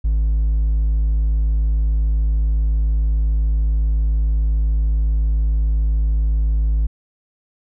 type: tone with hard clipping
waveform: sine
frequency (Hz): 53.6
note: A1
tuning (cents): -45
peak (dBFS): -15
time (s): 0.04-6.87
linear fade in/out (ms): 10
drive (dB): 2
effects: none